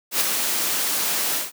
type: noise with ADSR envelope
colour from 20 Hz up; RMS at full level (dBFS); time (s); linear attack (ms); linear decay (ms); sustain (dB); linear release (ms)
white; -18; 0.11-1.52; 100; 6; -5; 160
effects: high-pass 200 Hz 12 dB/octave